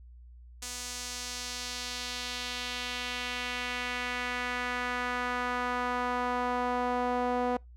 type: tone with band-pass filter sweep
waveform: sawtooth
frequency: 246.9 Hz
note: B3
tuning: in tune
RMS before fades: -33 dBFS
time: 0.62-7.57 s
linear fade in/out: 5 ms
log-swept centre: 7100 to 660 Hz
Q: 1.4
effects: noise-tail reverb RT60 0.2 s tail -26 dB re dry + added 60 Hz sine -48 dBFS peak until 7.76 s

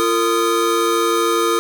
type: tone cluster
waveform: square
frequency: 344 / 456.4 / 1240 Hz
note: F4 / A#4 / D#6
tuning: -26 / -37 / -6 cents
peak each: -20 dBFS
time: 0-1.59 s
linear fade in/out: 0 ms
effects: none

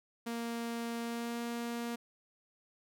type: tone with pitch glide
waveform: sawtooth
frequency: 233.1 to 235.7 Hz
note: A#3 to A#3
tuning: 0 to +19 cents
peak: -32 dBFS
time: 0.26-1.96 s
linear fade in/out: 10 ms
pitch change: +19 cents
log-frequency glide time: 1-1.41 s
effects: none

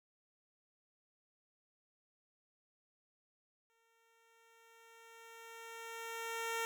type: tone with exponential growth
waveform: 10% pulse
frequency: 457.4 Hz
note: A#4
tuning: 33 cents flat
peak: -27 dBFS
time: 3.7-6.65 s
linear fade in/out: 0 ms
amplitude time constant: 640 ms
effects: none

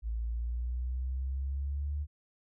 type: exponential sweep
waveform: sine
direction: up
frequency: 55 to 74.2 Hz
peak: -31 dBFS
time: 0.02-2.07 s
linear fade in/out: 50 ms
effects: none

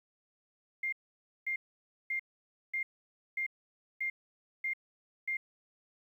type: tone bursts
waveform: sine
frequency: 2112 Hz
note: C7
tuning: 16 cents sharp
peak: -31 dBFS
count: 8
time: 0.83-5.37 s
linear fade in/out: 5 ms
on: 95 ms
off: 540 ms
effects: 11-bit

